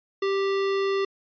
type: tone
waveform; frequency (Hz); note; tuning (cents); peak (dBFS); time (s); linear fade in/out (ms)
square; 392; G4; 0; -23; 0.22-1.05; 5
effects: resampled to 11025 Hz